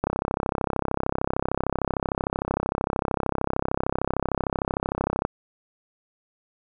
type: click train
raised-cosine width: 1 ms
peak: -9 dBFS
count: 174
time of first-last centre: 0.04-5.251 s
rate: 33.2 Hz
effects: none